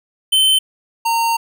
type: tone pair in turn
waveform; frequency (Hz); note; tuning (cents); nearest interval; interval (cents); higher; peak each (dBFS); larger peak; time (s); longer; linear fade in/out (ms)
square; 3077 / 919.8; G7 / A#5; -33 / -23; octave + major sixth; 2090; first; -11 / -15; first; 0.32-0.59 / 1.05-1.37; second; 10
effects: none